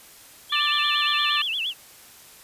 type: tone with vibrato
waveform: sine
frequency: 3007 Hz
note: F#7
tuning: 27 cents sharp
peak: -24 dBFS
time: 0.49-1.74 s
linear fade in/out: 50 ms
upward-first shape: sine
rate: 8.6 Hz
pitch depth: 240 cents each way
type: harmonic tone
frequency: 590 Hz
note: D5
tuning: 8 cents sharp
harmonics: 2 / 3 / 4 / 5 / 6 / 7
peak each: -26 / -28 / -33 / -33 / -26 / -33 dBFS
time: 0.52-1.42 s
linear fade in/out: 5 ms
effects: white hiss -48 dBFS RMS until 2.43 s + resampled to 32000 Hz